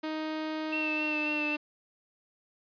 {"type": "tone with pitch glide", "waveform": "sawtooth", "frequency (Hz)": [312.1, 299.4], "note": ["D#4", "D4"], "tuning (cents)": [5, 33], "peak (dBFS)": -28, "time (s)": [0.03, 1.57], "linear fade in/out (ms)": 10, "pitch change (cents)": -72, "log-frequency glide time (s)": [0.7, 1.39]}
{"type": "tone with vibrato", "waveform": "sine", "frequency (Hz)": 2676, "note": "E7", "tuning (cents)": 25, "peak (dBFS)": -30, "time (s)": [0.72, 1.56], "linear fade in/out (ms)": 10, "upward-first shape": "sine", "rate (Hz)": 3.7, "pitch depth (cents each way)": 31}
{"effects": ["resampled to 11025 Hz"]}